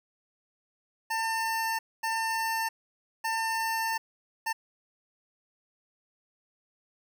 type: tone bursts at uneven times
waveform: 25% pulse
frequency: 899 Hz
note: A5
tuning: 37 cents sharp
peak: -24 dBFS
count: 4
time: 1.1-1.79 / 2.03-2.69 / 3.24-3.98 / 4.46-4.53 s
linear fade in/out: 10 ms
effects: none